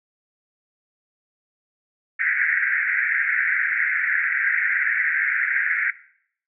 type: band-pass noise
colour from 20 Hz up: pink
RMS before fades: -22 dBFS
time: 2.19-5.91 s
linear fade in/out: 10 ms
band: 1500 to 2200 Hz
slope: 96 dB/octave
effects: noise-tail reverb RT60 0.6 s tail -17 dB re dry